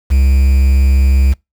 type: tone with quantisation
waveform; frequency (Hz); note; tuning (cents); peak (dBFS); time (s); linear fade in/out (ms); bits
triangle; 67; C2; +42; -5; 0.1-1.34; 20; 5
effects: noise-tail reverb RT60 0.2 s tail -25 dB re dry